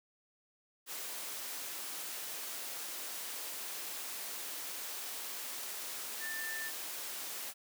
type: tone in noise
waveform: sine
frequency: 1780 Hz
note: A6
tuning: 20 cents sharp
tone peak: -39 dBFS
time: 6.19-6.72 s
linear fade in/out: 50 ms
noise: white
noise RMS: -42 dBFS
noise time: 0.86-7.54 s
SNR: 0 dB
effects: high-pass 300 Hz 12 dB/octave